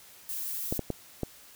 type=noise; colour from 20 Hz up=violet; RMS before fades=-35 dBFS; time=0.29-0.78 s; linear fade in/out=0 ms
type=clicks; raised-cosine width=2 ms; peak=-16 dBFS; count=4; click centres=0.725 / 0.793 / 0.903 / 1.233 s
effects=white hiss -53 dBFS RMS until 1.55 s